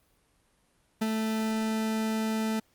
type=tone with ADSR envelope; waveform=40% pulse; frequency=220 Hz; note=A3; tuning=in tune; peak=-23 dBFS; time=1.01-2.6 s; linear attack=10 ms; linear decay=28 ms; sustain=-3 dB; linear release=9 ms; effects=pink hiss -68 dBFS RMS until 2.74 s + Opus 32 kbps